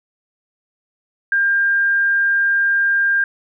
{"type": "tone", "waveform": "sine", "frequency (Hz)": 1600, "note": "G6", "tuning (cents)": 35, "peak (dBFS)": -13, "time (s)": [1.32, 3.24], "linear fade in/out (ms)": 2, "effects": []}